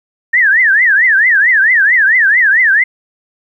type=tone with vibrato; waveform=sine; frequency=1786 Hz; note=A6; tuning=25 cents sharp; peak=-6 dBFS; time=0.33-2.84 s; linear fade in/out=10 ms; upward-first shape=triangle; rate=4.5 Hz; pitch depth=280 cents each way; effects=8-bit